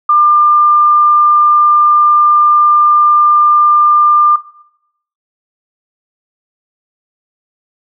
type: tone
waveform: sine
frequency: 1197 Hz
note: D6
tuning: 33 cents sharp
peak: -5 dBFS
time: 0.09-4.36 s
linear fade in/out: 5 ms
effects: noise-tail reverb RT60 0.8 s tail -18 dB re dry